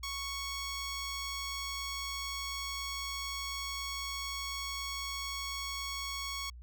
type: tone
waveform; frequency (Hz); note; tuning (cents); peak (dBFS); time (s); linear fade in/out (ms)
10% pulse; 1109; C#6; 0; -28; 0.03-6.5; 5
effects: added 60 Hz sine -46 dBFS peak until 6.62 s